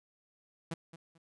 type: tone with echo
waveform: sawtooth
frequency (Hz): 164.81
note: E3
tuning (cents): 0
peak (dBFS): -31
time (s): 0.71-0.74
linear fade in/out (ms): 5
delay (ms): 220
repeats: 2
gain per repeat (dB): -13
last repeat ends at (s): 1.18
effects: resampled to 24000 Hz